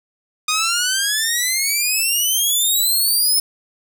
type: exponential sweep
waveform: 10% pulse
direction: up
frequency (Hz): 1227 to 5274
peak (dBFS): -8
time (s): 0.48-3.4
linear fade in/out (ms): 5
effects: none